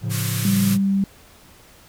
triangle chord, A augmented, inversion none, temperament equal, 110 / 138.59 / 174.61 Hz, A2 / C#3 / E#3, 0 / 0 / 0 cents, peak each -22 / -26 / -27 dBFS, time 0.01-0.8 s, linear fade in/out 50 ms
white band-pass noise, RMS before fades -29 dBFS, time 0.09-0.78 s, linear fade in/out 50 ms, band 1000 to 15000 Hz, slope 96 dB/octave
sine tone, 196 Hz, G3, in tune, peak -16 dBFS, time 0.45-1.04 s, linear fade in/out 2 ms
effects pink hiss -49 dBFS RMS until 1.88 s

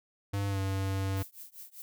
square tone with pitch glide, 99.9 to 96.66 Hz, G2 to G2, +33 to -24 cents, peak -30 dBFS, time 0.33-1.23 s, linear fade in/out 10 ms, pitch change -57 cents, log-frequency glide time 0.48-0.59 s
violet noise with tremolo, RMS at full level -44 dBFS, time 1.17-1.82 s, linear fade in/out 0 ms, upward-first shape triangle, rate 5.1 Hz, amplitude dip 100%
effects none

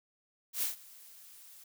blue noise with ADSR envelope, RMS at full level -31 dBFS, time 0.53-1.64 s, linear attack 94 ms, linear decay 130 ms, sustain -23 dB, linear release 6 ms, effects none

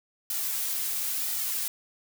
blue noise with flanger, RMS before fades -30 dBFS, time 0.3-1.68 s, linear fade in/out 2 ms, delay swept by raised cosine 1.8 to 3.6 ms, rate 1 Hz, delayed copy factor -0.5, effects none

